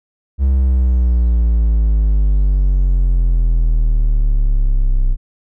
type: exponential sweep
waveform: triangle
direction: down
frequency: 67.7 to 31.67 Hz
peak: -8 dBFS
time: 0.38-5.17 s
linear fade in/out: 50 ms
effects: none